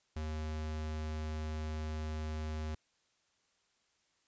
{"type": "tone", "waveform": "square", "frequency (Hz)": 77.6, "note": "D#2", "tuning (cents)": -4, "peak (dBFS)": -37, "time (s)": [0.16, 2.75], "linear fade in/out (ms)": 5, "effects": ["white hiss -75 dBFS RMS until 4.27 s", "resampled to 16000 Hz"]}